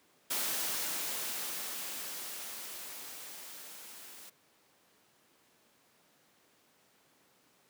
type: noise with level ramp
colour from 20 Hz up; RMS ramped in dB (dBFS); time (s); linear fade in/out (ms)
white; -33 to -51; 0.3-4.3; 10
effects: pink hiss -67 dBFS RMS until 7.69 s + high-pass 200 Hz 12 dB/octave